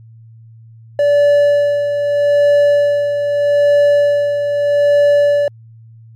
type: tone with tremolo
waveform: triangle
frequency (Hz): 578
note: D5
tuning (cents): -28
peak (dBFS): -5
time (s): 0.99-5.48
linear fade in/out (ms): 2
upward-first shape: sine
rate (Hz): 0.8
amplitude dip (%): 55
effects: added 113 Hz sine -37 dBFS peak until 6.15 s + MP3 96 kbps